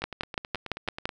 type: two click trains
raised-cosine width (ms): 0.3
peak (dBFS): -20 / -11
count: 11 / 7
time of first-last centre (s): 0.02-1.092 / 0.04-1.055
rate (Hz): 9.33 / 5.91
effects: none